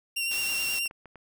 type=tone with vibrato; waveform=sawtooth; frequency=2753 Hz; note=F7; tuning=25 cents flat; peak=-24 dBFS; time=0.16-0.88 s; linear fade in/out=10 ms; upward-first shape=sine; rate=9.4 Hz; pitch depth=20 cents each way
type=noise; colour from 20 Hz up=white; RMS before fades=-37 dBFS; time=0.31-0.79 s; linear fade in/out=2 ms
type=clicks; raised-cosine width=0.5 ms; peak=-32 dBFS; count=4; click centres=0.858 / 0.911 / 1.057 / 1.157 s
effects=none